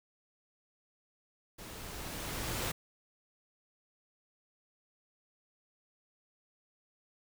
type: noise with level ramp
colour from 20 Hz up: pink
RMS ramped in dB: -48 to -34 dBFS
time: 1.58-2.72 s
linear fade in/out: 10 ms
effects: none